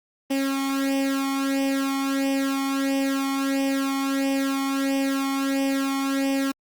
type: tone with flanger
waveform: sawtooth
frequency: 272.4 Hz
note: C#4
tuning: 30 cents flat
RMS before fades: -24 dBFS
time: 0.3-6.52 s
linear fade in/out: 10 ms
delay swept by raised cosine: 0.36 to 0.92 ms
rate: 1.5 Hz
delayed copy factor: +0.8
effects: Opus 24 kbps